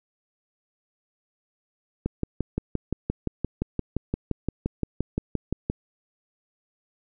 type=click train; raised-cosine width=3 ms; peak=-12 dBFS; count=22; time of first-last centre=2.06-5.7 s; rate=5.77 Hz; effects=none